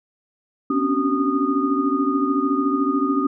sine tone cluster, 248.3 / 273.7 / 287.4 / 379.1 / 1231 Hz, B3 / C#4 / D4 / F#4 / D#6, +9 / -22 / -37 / +42 / -19 cents, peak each -29 / -21 / -23 / -27 / -24 dBFS, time 0.7-3.27 s, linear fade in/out 5 ms, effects none

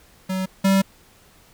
square tone pair in turn, 188 / 193.84 Hz, F#3 / G3, +28 / -19 cents, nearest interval minor second, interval 53 cents, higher second, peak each -23 / -15 dBFS, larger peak second, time 0.29-0.46 / 0.64-0.82 s, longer second, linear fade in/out 10 ms, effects pink hiss -53 dBFS RMS until 1.53 s

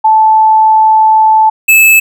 sine / square tone pair in turn, 874 / 2610 Hz, A5 / E7, -12 / -18 cents, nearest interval octave + perfect fifth, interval 1894 cents, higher second, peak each -3 dBFS, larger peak neither, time 0.04-1.5 / 1.68-2 s, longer first, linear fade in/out 10 ms, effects none

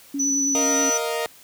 sine tone with vibrato, 277.1 Hz, C#4, 1 cent flat, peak -24 dBFS, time 0.14-0.9 s, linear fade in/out 5 ms, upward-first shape square, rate 9.3 Hz, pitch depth 22 cents each way
sine tone, 5960 Hz, F#8, 12 cents sharp, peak -20 dBFS, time 0.19-0.98 s, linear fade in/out 10 ms
sawtooth chord, Bb suspended fourth, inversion none, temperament equal, 466.2 / 622.3 / 698.5 Hz, Bb4 / Eb5 / F5, 0 / 0 / 0 cents, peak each -22 / -24 / -27 dBFS, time 0.55-1.26 s, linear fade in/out 0 ms
effects white hiss -49 dBFS RMS until 1.43 s + high-pass 60 Hz 12 dB/octave

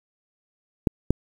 clicks, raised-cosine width 3 ms, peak -5 dBFS, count 2, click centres 0.872 / 1.106 s, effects 7-bit

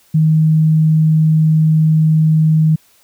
sine tone, 157.2 Hz, D#3, 18 cents sharp, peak -8 dBFS, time 0.14-2.76 s, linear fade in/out 10 ms, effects white hiss -52 dBFS RMS until 3.03 s

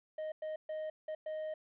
triangle tone bursts at uneven times, 622.3 Hz, D#5, in tune, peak -35 dBFS, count 5, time 0.18-0.32 / 0.42-0.56 / 0.69-0.9 / 1.08-1.15 / 1.26-1.54 s, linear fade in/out 5 ms, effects resampled to 8000 Hz + 12-bit

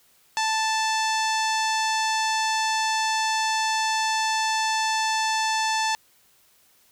sawtooth tone with low-pass filter, 880 Hz, A5, in tune, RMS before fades -24 dBFS, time 0.37-5.95 s, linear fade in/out 0 ms, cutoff 6300 Hz, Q 2, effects white hiss -60 dBFS RMS until 6.91 s

